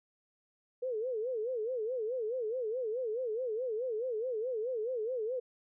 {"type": "tone with vibrato", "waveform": "sine", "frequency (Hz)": 470.9, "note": "A#4", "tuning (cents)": 18, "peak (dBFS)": -32, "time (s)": [0.82, 5.4], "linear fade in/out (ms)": 10, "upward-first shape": "sine", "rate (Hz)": 4.7, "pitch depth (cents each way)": 180, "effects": []}